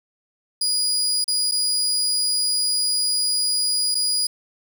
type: tone with dropouts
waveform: 30% pulse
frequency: 4900 Hz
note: D#8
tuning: 27 cents flat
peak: -16 dBFS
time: 0.61-4.27 s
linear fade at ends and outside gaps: 5 ms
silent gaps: 1.243-1.279 / 1.513-1.519 / 3.946-3.951 s
effects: 9-bit